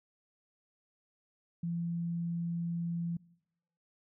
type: tone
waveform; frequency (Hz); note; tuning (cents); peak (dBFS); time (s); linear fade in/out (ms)
sine; 169.9; F3; -47; -32; 1.63-3.17; 5
effects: noise-tail reverb RT60 0.8 s tail -23 dB re dry